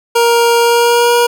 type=tone with pitch glide; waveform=25% pulse; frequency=469.3 to 477.5 Hz; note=A#4 to A#4; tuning=+12 to +42 cents; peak=-4 dBFS; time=0.15-1.27 s; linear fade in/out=10 ms; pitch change=+30 cents; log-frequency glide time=0.59-1.15 s; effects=none